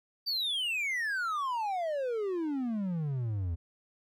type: exponential sweep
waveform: triangle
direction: down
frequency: 4699 to 80 Hz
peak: -28 dBFS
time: 0.26-3.56 s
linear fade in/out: 20 ms
effects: none